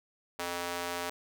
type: tone with high-pass filter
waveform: square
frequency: 87.31 Hz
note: F2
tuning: in tune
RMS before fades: -36 dBFS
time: 0.39-1.1 s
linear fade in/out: 5 ms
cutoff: 570 Hz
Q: 0.75
effects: none